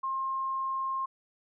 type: tone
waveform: sine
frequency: 1065 Hz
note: C6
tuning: 30 cents sharp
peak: -29 dBFS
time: 0.03-1.06 s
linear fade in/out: 10 ms
effects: none